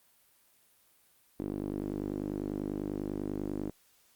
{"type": "tone with band-pass filter", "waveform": "sawtooth", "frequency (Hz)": 50.1, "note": "G1", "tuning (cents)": 38, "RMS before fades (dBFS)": -36, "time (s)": [1.39, 3.7], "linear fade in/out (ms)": 5, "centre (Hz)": 310, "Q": 3, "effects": ["white hiss -66 dBFS RMS until 4.15 s", "Opus 32 kbps"]}